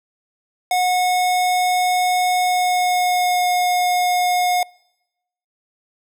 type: tone with pitch glide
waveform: square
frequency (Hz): 728 to 720.5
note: F#5 to F#5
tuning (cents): -28 to -46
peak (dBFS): -16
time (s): 0.71-4.63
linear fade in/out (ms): 2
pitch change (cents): -18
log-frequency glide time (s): 2.39-3.48
effects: noise-tail reverb RT60 0.9 s tail -26 dB re dry